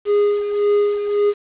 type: tone with tremolo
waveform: triangle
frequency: 411.5 Hz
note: G#4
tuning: 16 cents flat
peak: -10 dBFS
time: 0.05-1.34 s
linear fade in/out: 50 ms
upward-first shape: sine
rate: 1.8 Hz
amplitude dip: 60%
effects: resampled to 8000 Hz + 7-bit